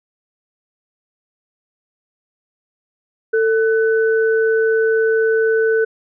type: tone pair together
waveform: sine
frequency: 446 / 1500 Hz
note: A4 / F#6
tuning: +23 / +23 cents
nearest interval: octave + major sixth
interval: 2100 cents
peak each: -13 / -21 dBFS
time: 3.33-5.85 s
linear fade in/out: 10 ms
effects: none